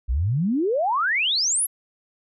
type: exponential sweep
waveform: sine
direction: up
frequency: 54.3 to 11840 Hz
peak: -19 dBFS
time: 0.08-1.67 s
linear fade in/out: 20 ms
effects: none